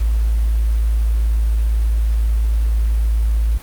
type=tone; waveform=sine; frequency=55 Hz; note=A1; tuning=in tune; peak=-13 dBFS; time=0-3.58 s; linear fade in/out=10 ms; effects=pink hiss -39 dBFS RMS until 3.62 s + Opus 48 kbps